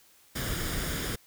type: noise with comb filter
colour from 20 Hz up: pink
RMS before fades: -32 dBFS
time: 0.35-1.16 s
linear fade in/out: 10 ms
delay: 0.58 ms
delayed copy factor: +0.55
effects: white hiss -60 dBFS RMS until 1.26 s